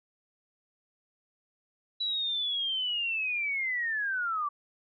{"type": "linear sweep", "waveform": "sine", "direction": "down", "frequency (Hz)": [3951, 1140], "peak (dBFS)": -28, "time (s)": [2, 4.49], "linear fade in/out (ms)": 10, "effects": []}